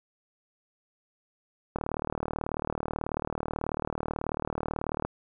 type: click train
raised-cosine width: 1 ms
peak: -16 dBFS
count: 127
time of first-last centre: 1.76-5.05 s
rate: 38.3 Hz
effects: none